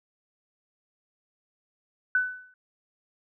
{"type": "tone with exponential decay", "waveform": "sine", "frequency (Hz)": 1500, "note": "F#6", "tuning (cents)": 23, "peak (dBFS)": -18, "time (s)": [2.15, 2.54], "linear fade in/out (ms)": 2, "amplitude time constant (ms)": 84, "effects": []}